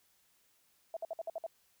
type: tone bursts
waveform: sine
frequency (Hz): 659.3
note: E5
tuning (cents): 0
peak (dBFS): -35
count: 7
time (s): 0.94-1.465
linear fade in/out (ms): 2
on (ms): 27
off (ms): 56
effects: white hiss -71 dBFS RMS until 1.8 s